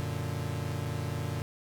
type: chord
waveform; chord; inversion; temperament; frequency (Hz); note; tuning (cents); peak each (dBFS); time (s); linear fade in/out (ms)
40% pulse; Gb augmented; none; equal; 92.5 / 116.54 / 146.83; Gb2 / Bb2 / D3; 0 / 0 / 0; -36 / -35 / -35; 0-1.42; 0
effects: none